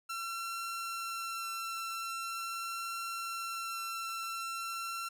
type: tone with vibrato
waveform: sawtooth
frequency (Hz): 1353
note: E6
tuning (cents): +45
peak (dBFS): -33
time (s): 0.09-5.09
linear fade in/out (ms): 10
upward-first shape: triangle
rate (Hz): 0.43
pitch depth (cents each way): 9
effects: none